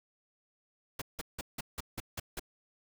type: noise bursts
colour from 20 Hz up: pink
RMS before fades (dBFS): -38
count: 8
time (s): 0.99-2.396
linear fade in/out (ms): 5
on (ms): 27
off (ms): 170
effects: none